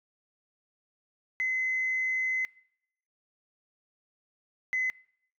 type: tone pair in turn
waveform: sine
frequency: 2043 / 2032 Hz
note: C7 / B6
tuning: -42 / +49 cents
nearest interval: unison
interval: 9 cents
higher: first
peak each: -25 dBFS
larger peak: neither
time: 1.4-2.45 / 4.73-4.9 s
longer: first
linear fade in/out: 0 ms
effects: noise-tail reverb RT60 0.7 s tail -24 dB re dry + tanh soft clip ceiling -21 dBFS